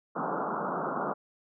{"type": "band-pass noise", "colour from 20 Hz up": "white", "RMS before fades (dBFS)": -32, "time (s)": [0.15, 1.14], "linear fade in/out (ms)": 20, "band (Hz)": [150, 1400], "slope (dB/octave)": 96, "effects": []}